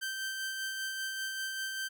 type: tone with tremolo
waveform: sawtooth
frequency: 1558 Hz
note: G6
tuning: 11 cents flat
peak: -30 dBFS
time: 0.01-1.89 s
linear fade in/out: 20 ms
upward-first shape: sine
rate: 5.1 Hz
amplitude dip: 30%
effects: none